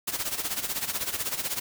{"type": "noise with tremolo", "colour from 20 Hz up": "white", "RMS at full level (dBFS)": -28, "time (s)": [0.07, 1.6], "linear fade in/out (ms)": 10, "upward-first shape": "sine", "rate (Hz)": 16, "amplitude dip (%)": 75, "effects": []}